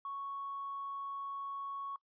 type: tone with tanh clipping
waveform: triangle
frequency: 1108.7 Hz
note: C#6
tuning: in tune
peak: -38 dBFS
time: 0.05-1.96 s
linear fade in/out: 2 ms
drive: 1 dB
effects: noise-tail reverb RT60 0.1 s tail -22 dB re dry + resampled to 11025 Hz